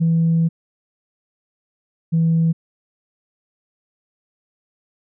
sine tone pair in turn, 164.81 / 164.06 Hz, E3 / E3, 0 / -8 cents, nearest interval unison, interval 8 cents, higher first, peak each -12 dBFS, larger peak neither, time 0-0.49 / 2.12-2.53 s, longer first, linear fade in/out 20 ms, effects tanh soft clip ceiling -10 dBFS

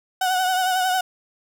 35% pulse tone with vibrato, 742 Hz, F#5, 5 cents sharp, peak -17 dBFS, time 0.21-1.01 s, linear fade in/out 5 ms, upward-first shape triangle, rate 11 Hz, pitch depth 46 cents each way, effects none

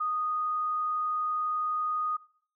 sine tone, 1239 Hz, D#6, 8 cents flat, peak -27 dBFS, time 0-2.17 s, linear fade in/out 10 ms, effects noise-tail reverb RT60 0.5 s tail -19 dB re dry

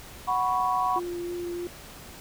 sine chord, F# suspended fourth, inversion none, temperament just, 740 / 986.7 / 1110 Hz, F#5 / B5 / C#6, 0 / -2 / +2 cents, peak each -27 dBFS, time 0.27-1 s, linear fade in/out 20 ms
sine tone with vibrato, 349.2 Hz, F4, in tune, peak -30 dBFS, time 0.96-1.67 s, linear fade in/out 0 ms, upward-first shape sine, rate 3.2 Hz, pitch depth 10 cents each way
effects pink hiss -45 dBFS RMS until 2.2 s

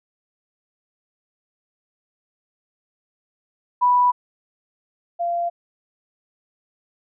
sine tone pair in turn, 985 / 689.9 Hz, B5 / F5, -5 / -21 cents, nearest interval tritone, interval 616 cents, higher first, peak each -13 / -20 dBFS, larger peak first, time 3.81-4.12 / 5.19-5.5 s, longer neither, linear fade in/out 20 ms, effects none

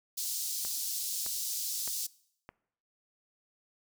pink high-pass noise, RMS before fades -35 dBFS, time 0.17-2.07 s, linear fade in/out 10 ms, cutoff 4700 Hz, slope 24 dB/octave
click train, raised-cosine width 0.5 ms, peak -29 dBFS, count 4, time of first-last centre 0.65-2.49 s, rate 1.63 Hz
effects noise-tail reverb RT60 0.7 s tail -22 dB re dry

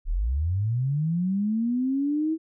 sine linear sweep, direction up, 31.06 to 325.7 Hz, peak -22 dBFS, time 0.05-2.38 s, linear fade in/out 50 ms, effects none

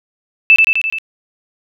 sine tone with echo, 2637 Hz, E7, in tune, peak -3 dBFS, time 0.5-0.56 s, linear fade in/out 0 ms, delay 85 ms, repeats 5, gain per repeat -3 dB, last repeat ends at 0.985 s, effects none

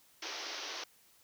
white band-pass noise, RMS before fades -42 dBFS, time 0.22-0.84 s, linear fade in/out 5 ms, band 290 to 6100 Hz, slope 96 dB/octave, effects white hiss -65 dBFS RMS until 1.23 s

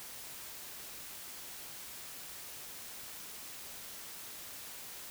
silence, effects white hiss -47 dBFS RMS until 5.1 s

